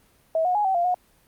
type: tone with pitch steps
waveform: sine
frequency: 646 / 726 / 833 / 765 / 694 / 724 Hz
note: E5 / F#5 / G#5 / G5 / F5 / F#5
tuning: -35 / -33 / +5 / -42 / -11 / -38 cents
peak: -19 dBFS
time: 0.35-0.944 s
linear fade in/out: 2 ms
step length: 99 ms
effects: pink hiss -60 dBFS RMS until 1.27 s + Opus 32 kbps